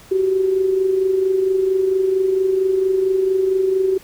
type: tone with amplitude modulation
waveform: sine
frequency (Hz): 380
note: F#4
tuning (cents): +46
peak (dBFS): -12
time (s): 0.11-3.98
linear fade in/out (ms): 10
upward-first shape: sine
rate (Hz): 24.4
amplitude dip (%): 50
effects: pink hiss -45 dBFS RMS until 4.03 s